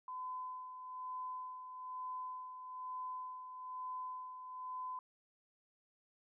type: tone with tremolo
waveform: sine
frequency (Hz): 1015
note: B5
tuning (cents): +47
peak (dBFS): -40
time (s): 0.08-4.99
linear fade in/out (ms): 2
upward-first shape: sine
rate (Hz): 1.1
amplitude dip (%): 55
effects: none